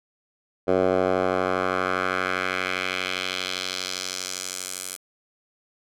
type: tone with band-pass filter sweep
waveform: 10% pulse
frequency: 92.5 Hz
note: F#2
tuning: in tune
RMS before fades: -26 dBFS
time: 0.67-4.97 s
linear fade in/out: 20 ms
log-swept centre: 550 to 9600 Hz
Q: 1.5
effects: none